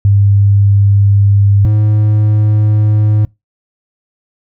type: tone pair in turn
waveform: sine / triangle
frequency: 100.3 / 106.26 Hz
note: G2 / G#2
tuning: +40 / +40 cents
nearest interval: minor second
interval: 100 cents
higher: second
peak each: -5 dBFS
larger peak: neither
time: 0.05-1.65 / 1.65-3.25 s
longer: neither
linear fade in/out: 0 ms
effects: noise-tail reverb RT60 0.2 s tail -23 dB re dry